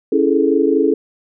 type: chord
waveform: sine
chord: A major seventh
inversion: first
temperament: equal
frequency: 277.2 / 329.6 / 415.3 / 440 Hz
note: C#4 / E4 / G#4 / A4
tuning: 0 / 0 / 0 / 0 cents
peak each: -17 dBFS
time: 0.12-0.94 s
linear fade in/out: 5 ms
effects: none